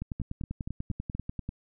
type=two click trains; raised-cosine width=5 ms; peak=-22 / -21 dBFS; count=5 / 16; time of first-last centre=0.2-1.15 / 0.02-1.491 s; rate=4.21 / 10.2 Hz; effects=none